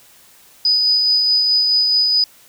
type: tone with tremolo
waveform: sine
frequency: 4978 Hz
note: D#8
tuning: in tune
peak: -11 dBFS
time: 0.65-2.24 s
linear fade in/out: 2 ms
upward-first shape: sine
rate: 4.7 Hz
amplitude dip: 25%
effects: white hiss -48 dBFS RMS until 2.48 s